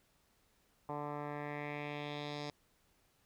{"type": "tone with low-pass filter sweep", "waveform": "10% pulse", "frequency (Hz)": 146.83, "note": "D3", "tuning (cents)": 0, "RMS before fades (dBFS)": -42, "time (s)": [0.89, 2.5], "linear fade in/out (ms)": 2, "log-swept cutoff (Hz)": [1000, 5000], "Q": 2.7, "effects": ["pink hiss -73 dBFS RMS until 3.25 s"]}